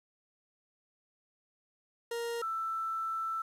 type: tone pair in turn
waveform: 40% pulse / sine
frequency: 468 / 1327.3 Hz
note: A#4 / E6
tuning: +7 / +12 cents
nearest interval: octave + tritone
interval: 1805 cents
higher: second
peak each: -33 / -32 dBFS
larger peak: second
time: 2.11-2.42 / 2.42-3.42 s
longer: second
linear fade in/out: 5 ms
effects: resampled to 32000 Hz + 10-bit